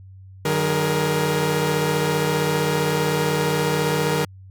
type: tone cluster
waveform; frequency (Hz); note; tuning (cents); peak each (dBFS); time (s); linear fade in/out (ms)
sawtooth; 152.1 / 187.7 / 416.8 / 471.5; D#3 / F#3 / G#4 / A#4; -39 / +25 / +6 / +20; -19 / -25 / -23 / -19; 0.45-4.25; 5
effects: added 95 Hz sine -40 dBFS peak until 4.5 s